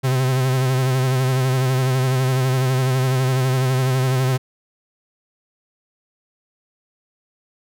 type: tone with vibrato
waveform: 45% pulse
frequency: 130.1 Hz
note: C3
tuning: 9 cents flat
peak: -16 dBFS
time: 0.03-4.38 s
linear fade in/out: 20 ms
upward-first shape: sine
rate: 12 Hz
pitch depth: 42 cents each way
effects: none